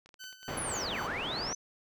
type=clicks; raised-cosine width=0.2 ms; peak=-37 dBFS; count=11; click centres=0.06 / 0.091 / 0.142 / 0.24 / 0.328 / 0.43 / 0.558 / 0.595 / 0.647 / 0.717 / 0.753 s
type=tone with tremolo; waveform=15% pulse; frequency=1517 Hz; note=F#6; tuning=43 cents sharp; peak=-36 dBFS; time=0.19-1.08 s; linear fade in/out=20 ms; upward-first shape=sine; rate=3.9 Hz; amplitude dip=75%
type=low-pass noise; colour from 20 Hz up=white; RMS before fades=-38 dBFS; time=0.48-1.53 s; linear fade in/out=0 ms; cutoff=1200 Hz; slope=12 dB/octave
type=linear two-way sweep; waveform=sine; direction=down then up; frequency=11020 to 777 to 6110 Hz; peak=-35 dBFS; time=0.57-1.55 s; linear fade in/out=5 ms; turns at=1.03 s
effects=none